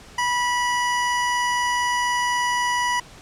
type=tone; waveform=25% pulse; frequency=977 Hz; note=B5; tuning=19 cents flat; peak=-16 dBFS; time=0.18-3 s; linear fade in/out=5 ms; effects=pink hiss -45 dBFS RMS until 3.21 s + low-pass 8000 Hz 12 dB/octave